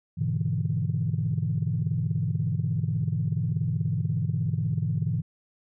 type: chord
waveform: sine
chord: E dominant seventh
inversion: first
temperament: just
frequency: 103.01 / 123.61 / 148.33 / 164.81 Hz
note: G#2 / B2 / D3 / E3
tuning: -14 / +2 / +18 / 0 cents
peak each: -29 dBFS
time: 0.17-5.22 s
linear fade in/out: 20 ms
effects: tanh soft clip ceiling -15 dBFS

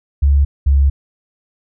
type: tone pair in turn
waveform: sine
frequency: 70.4 / 69.39 Hz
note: C#2 / C#2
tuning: +27 / +2 cents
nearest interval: unison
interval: 25 cents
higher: first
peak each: -8 dBFS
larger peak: neither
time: 0.22-0.45 / 0.66-0.9 s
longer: second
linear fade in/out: 10 ms
effects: none

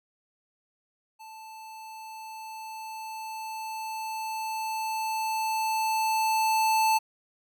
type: tone with level ramp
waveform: square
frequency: 880 Hz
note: A5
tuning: in tune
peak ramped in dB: -44 to -21 dBFS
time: 1.19-6.99 s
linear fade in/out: 20 ms
effects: none

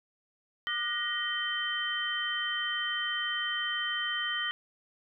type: tone cluster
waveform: sine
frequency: 1203 / 1452 / 1885 / 3093 Hz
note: D6 / F#6 / A#6 / G7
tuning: +41 / -33 / +19 / -24 cents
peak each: -39 / -39 / -33 / -33 dBFS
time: 0.67-4.51 s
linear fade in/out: 0 ms
effects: none

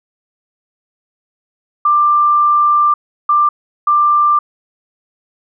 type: tone bursts at uneven times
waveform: sine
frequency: 1185 Hz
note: D6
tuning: 15 cents sharp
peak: -8 dBFS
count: 3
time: 1.85-2.94 / 3.29-3.49 / 3.87-4.39 s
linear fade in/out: 5 ms
effects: none

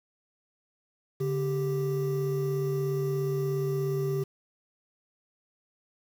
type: tone pair together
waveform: triangle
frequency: 142.98 / 392 Hz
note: D3 / G4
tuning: -46 / 0 cents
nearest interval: octave + perfect fourth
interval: 1746 cents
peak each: -27 dBFS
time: 1.2-4.24 s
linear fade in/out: 10 ms
effects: 8-bit

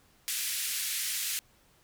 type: band-pass noise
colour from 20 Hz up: white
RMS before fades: -33 dBFS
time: 0.28-1.39 s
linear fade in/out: 0 ms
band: 1800 to 14000 Hz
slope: 24 dB/octave
effects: pink hiss -64 dBFS RMS until 1.83 s

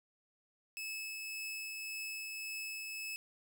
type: tone with tremolo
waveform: sawtooth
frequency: 2600 Hz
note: E7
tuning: 24 cents flat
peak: -36 dBFS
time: 0.77-3.16 s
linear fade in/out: 0 ms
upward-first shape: triangle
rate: 1.8 Hz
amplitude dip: 25%
effects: none

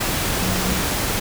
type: tone in noise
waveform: sine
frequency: 184.7 Hz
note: F#3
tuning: 3 cents flat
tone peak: -25 dBFS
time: 0.4-0.83 s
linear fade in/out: 10 ms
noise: pink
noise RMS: -22 dBFS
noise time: 0-1.2 s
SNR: -6 dB
effects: none

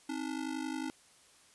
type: ring-modulated tone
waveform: square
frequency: 289.3 Hz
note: D4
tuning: 26 cents flat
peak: -33 dBFS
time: 0.09-0.9 s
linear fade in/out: 0 ms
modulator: 25.6 Hz
effects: white hiss -62 dBFS RMS until 1.54 s + resampled to 24000 Hz

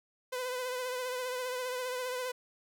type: tone with vibrato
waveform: sawtooth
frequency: 504 Hz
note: B4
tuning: 35 cents sharp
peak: -30 dBFS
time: 0.32-2.32 s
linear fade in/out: 10 ms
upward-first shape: triangle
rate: 15 Hz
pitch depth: 44 cents each way
effects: none

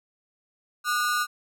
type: ring-modulated tone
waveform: 45% pulse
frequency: 1338 Hz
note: E6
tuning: 25 cents sharp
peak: -20 dBFS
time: 0.84-1.27 s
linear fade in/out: 50 ms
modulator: 123 Hz
effects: none

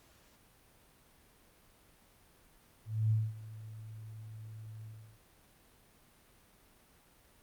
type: tone with ADSR envelope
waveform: sine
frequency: 109.5 Hz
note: A2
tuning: 8 cents flat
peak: -25 dBFS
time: 2.85-5.21 s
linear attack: 260 ms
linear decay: 220 ms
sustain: -19 dB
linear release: 370 ms
effects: pink hiss -64 dBFS RMS until 7.42 s + Opus 48 kbps

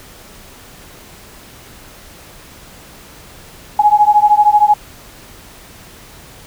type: beating tone pair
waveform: sine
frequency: 830.6 / 843.6 Hz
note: G#5 / G#5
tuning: 0 / +27 cents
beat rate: 13 Hz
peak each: -10 dBFS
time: 3.79-4.74 s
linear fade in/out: 5 ms
effects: pink hiss -39 dBFS RMS until 6.46 s

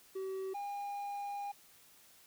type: tone pair in turn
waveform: triangle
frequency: 382 / 809.4 Hz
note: G4 / G#5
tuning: -45 / -45 cents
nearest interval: octave + minor second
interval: 1300 cents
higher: second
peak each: -35 / -36 dBFS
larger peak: first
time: 0.15-0.54 / 0.54-1.52 s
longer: second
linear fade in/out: 10 ms
effects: white hiss -62 dBFS RMS until 2.26 s

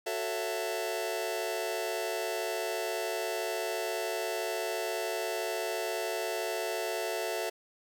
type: chord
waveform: sawtooth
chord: F# minor seventh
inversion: none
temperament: just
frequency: 370 / 444 / 555 / 666 Hz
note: F#4 / A4 / C#5 / E5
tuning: 0 / +16 / +2 / +18 cents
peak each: -34 / -32 / -36 / -31 dBFS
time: 0.06-7.5 s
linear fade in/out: 10 ms
effects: none

